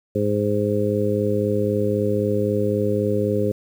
harmonic tone, 103.83 Hz, G#2, in tune, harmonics 1 / 2 / 3 / 4 / 5, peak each -25 / -25 / -27 / -23 / -24 dBFS, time 0.15-3.52 s, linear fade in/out 5 ms, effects 8-bit

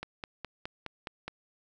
click train, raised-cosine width 0.3 ms, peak -21 dBFS, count 7, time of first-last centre 0.03-1.28 s, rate 4.8 Hz, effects none

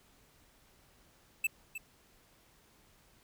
square tone with echo, 2637 Hz, E7, in tune, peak -28 dBFS, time 1.44-1.47 s, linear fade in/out 5 ms, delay 310 ms, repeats 1, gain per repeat -11 dB, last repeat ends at 1.78 s, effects pink hiss -65 dBFS RMS until 3.23 s

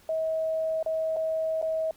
sine tone with dropouts, 640 Hz, D#5, 49 cents sharp, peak -25 dBFS, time 0.09-1.91 s, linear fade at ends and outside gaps 2 ms, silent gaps 0.828-0.861 / 1.163-1.167 / 1.616-1.625 s, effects pink hiss -58 dBFS RMS until 1.96 s

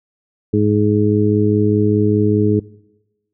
harmonic tone, 104.9 Hz, G#2, 18 cents sharp, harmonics 1 / 2 / 3 / 4, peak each -17 / -17 / -17 / -17 dBFS, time 0.53-2.6 s, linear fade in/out 10 ms, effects noise-tail reverb RT60 1.0 s tail -22 dB re dry

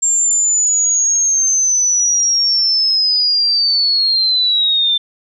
sine linear sweep, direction down, 7410 to 3550 Hz, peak -11 dBFS, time 0.02-4.98 s, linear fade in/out 10 ms, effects none

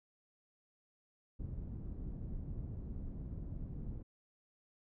pink low-pass noise, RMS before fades -43 dBFS, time 1.39-4.03 s, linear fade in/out 10 ms, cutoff 190 Hz, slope 12 dB/octave, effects none

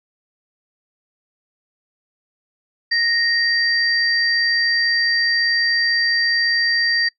sine tone pair together, 1864.7 / 4699 Hz, A#6 / D8, 0 / 0 cents, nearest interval octave + major third, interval 1600 cents, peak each -18 / -19 dBFS, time 2.91-7.09 s, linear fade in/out 10 ms, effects noise-tail reverb RT60 0.1 s tail -21 dB re dry

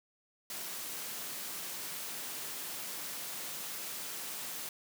white high-pass noise, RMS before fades -41 dBFS, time 0.5-4.69 s, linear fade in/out 2 ms, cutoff 130 Hz, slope 24 dB/octave, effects none

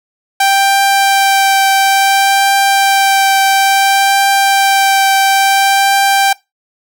sawtooth tone with vibrato, 784 Hz, G5, in tune, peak -4 dBFS, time 0.4-6.33 s, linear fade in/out 5 ms, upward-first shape triangle, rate 0.58 Hz, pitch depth 11 cents each way, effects noise-tail reverb RT60 0.2 s tail -21 dB re dry

